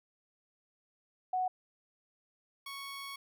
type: tone pair in turn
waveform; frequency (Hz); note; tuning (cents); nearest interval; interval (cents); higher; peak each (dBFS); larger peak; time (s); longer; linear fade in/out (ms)
sine / 15% pulse; 740 / 1108.7; F#5 / C#6; 0 / 0; perfect fifth; 700; second; -29 / -35; first; 1.33-1.48 / 2.66-3.16; second; 5
effects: none

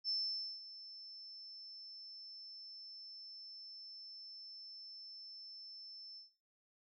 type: tone with ADSR envelope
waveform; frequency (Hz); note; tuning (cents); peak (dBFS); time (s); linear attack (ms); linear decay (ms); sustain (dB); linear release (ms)
sine; 5300; E8; +9; -34; 0.04-6.3; 47; 510; -16; 130
effects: noise-tail reverb RT60 0.5 s tail -19 dB re dry

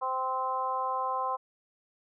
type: harmonic tone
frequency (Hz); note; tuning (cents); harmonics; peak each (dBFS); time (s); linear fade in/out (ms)
260; C4; -11; 2 / 3 / 4 / 5; -37 / -34 / -30 / -40; 0.01-1.37; 20
effects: none

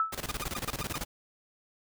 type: tone with exponential decay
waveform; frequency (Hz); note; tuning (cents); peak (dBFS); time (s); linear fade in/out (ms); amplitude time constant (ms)
sine; 1311; E6; -10; -21; 0-0.21; 1; 44
type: noise with tremolo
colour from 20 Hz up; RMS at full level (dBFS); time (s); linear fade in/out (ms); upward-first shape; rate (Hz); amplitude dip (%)
pink; -34; 0.12-1.05; 10; square; 18; 80
type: tone bursts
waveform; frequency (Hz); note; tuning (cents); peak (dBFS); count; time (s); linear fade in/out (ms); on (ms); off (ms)
sawtooth; 1216; D#6; -40; -30; 6; 0.29-0.96; 2; 20; 110
effects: none

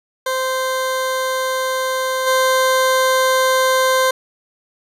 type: tone with level steps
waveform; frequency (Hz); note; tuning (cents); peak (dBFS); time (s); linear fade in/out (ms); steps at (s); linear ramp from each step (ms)
20% pulse; 520; C5; -11; -13 / -8; 0.26-4.11; 5; 2.26; 20
effects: resampled to 32000 Hz + 8-bit

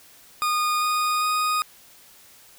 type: tone with pitch steps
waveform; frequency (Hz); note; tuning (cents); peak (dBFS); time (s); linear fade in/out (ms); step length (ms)
40% pulse; 1226 / 1233.8 / 1241.7; D#6 / D#6 / D#6; -26 / -15 / -4; -20; 0.42-1.62; 0; 400
effects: white hiss -51 dBFS RMS until 2.58 s

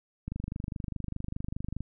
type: click train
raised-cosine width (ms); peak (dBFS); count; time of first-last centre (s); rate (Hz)
5; -22; 39; 0.28-1.806; 24.9
effects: none

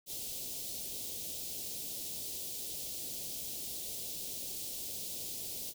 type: band-stop noise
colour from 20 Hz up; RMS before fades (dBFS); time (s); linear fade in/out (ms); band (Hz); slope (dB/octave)
white; -41; 0.06-5.74; 50; 610 to 3200; 24
effects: none

